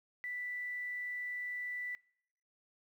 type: tone with quantisation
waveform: sine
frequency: 1975.5 Hz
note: B6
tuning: in tune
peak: -38 dBFS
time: 0.24-1.95 s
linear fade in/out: 0 ms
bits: 11
effects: noise-tail reverb RT60 0.7 s tail -23 dB re dry